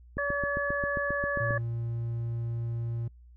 click train, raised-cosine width 3 ms, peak -22 dBFS, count 11, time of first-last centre 0.17-1.507 s, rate 7.48 Hz
harmonic tone, 570 Hz, C#5, 48 cents sharp, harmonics 1 / 2 / 3, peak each -31 / -35 / -29 dBFS, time 0.18-1.58 s, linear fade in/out 5 ms
triangle tone, 116.54 Hz, A#2, in tune, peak -28 dBFS, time 1.4-3.08 s, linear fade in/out 5 ms
effects noise-tail reverb RT60 0.1 s tail -24 dB re dry + added 60 Hz sine -50 dBFS peak until 3.36 s

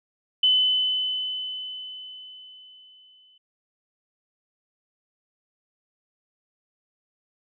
sine tone with exponential decay, 3021 Hz, F#7, 35 cents sharp, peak -15 dBFS, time 0.43-3.38 s, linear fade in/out 5 ms, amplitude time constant 640 ms, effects none

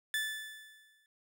30% pulse tone with exponential decay, 1747 Hz, A6, 13 cents flat, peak -27 dBFS, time 0.14-1.06 s, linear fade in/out 1 ms, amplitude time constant 200 ms, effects none

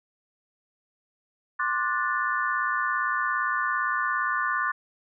sine chord, D dominant seventh, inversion third, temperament just, 1057.2 / 1174.7 / 1468.3 / 1762 Hz, C6 / D6 / F#6 / A6, +18 / 0 / -14 / +2 cents, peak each -30 / -29 / -29 / -29 dBFS, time 1.59-4.72 s, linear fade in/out 10 ms, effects none

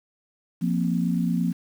sine chord, F suspended fourth, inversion none, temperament equal, 174.61 / 233.1 / 261.6 Hz, F3 / Bb3 / C4, 0 / 0 / 0 cents, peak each -23 / -26 / -29 dBFS, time 0.61-1.53 s, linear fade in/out 20 ms, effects 8-bit

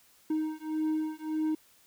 triangle beating tone pair, 311.1 / 312.8 Hz, D#4 / D#4, 0 / +9 cents, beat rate 1.7 Hz, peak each -30 dBFS, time 0.3-1.55 s, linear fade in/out 5 ms, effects white hiss -62 dBFS RMS until 1.86 s

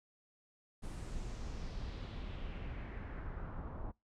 brown noise with low-pass filter sweep, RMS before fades -43 dBFS, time 0.82-3.92 s, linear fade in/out 20 ms, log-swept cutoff 9800 to 1000 Hz, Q 2.1, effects noise-tail reverb RT60 0.2 s tail -24 dB re dry

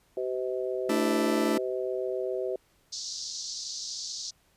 harmonic tone, 127.5 Hz, C3, 44 cents flat, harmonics 3 / 4 / 5, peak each -31 / -33 / -35 dBFS, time 0.17-2.56 s, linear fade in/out 2 ms
40% pulse chord, A suspended fourth, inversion none, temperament just, 220 / 293.3 / 330 Hz, A3 / D4 / E4, 0 / -2 / +2 cents, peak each -29 dBFS, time 0.89-1.58 s, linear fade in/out 5 ms
pink band-pass noise, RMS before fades -37 dBFS, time 2.92-4.31 s, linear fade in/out 10 ms, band 4200 to 6500 Hz, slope 48 dB/octave
effects pink hiss -66 dBFS RMS until 4.56 s + resampled to 32000 Hz

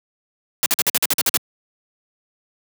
white noise bursts, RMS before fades -17 dBFS, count 10, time 0.63-1.371 s, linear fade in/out 0 ms, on 30 ms, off 49 ms, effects high-pass 150 Hz 12 dB/octave

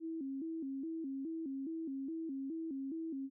sine tone with vibrato, 296.8 Hz, D4, 18 cents sharp, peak -38 dBFS, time 0-3.3 s, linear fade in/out 50 ms, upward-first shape square, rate 2.4 Hz, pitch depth 160 cents each way, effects none

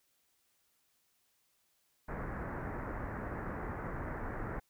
pink low-pass noise, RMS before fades -40 dBFS, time 2.08-4.6 s, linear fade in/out 10 ms, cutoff 1900 Hz, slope 48 dB/octave, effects white hiss -75 dBFS RMS until 4.69 s

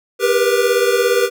square tone cluster, 395.5 / 474.8 / 492 Hz, G4 / A#4 / B4, +15 / +32 / -7 cents, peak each -18 dBFS, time 0.19-1.3 s, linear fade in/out 50 ms, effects none

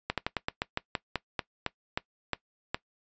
slowing click train, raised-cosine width 0.3 ms, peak -12 dBFS, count 14, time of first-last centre 0.1-2.745 s, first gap 77 ms, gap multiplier 1.15, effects noise-tail reverb RT60 0.1 s tail -20 dB re dry + resampled to 16000 Hz

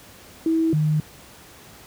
sine tone pair in turn, 324.5 / 153.14 Hz, E4 / D#3, -27 / -27 cents, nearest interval octave + minor second, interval 1300 cents, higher first, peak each -17 dBFS, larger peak neither, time 0.46-0.73 / 0.73-1 s, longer neither, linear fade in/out 2 ms, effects pink hiss -46 dBFS RMS until 1.86 s + high-pass 60 Hz 12 dB/octave

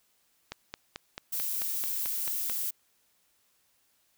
click train, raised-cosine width 0.2 ms, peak -19 dBFS, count 10, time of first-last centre 0.52-2.498 s, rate 4.55 Hz
violet noise, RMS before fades -32 dBFS, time 1.32-2.71 s, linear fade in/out 10 ms
effects white hiss -70 dBFS RMS until 4.17 s

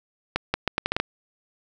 accelerating click train, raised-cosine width 0.3 ms, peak -6 dBFS, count 8, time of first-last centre 0.36-1 s, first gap 180 ms, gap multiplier 0.76, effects none

